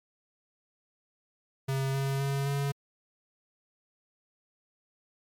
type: tone with pitch steps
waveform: square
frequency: 134.9 / 136.7 / 138.53 / 140.39 Hz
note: C#3 / C#3 / C#3 / C#3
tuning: -47 / -24 / -1 / +22 cents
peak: -28 dBFS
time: 1.68-2.72 s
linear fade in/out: 10 ms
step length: 260 ms
effects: MP3 96 kbps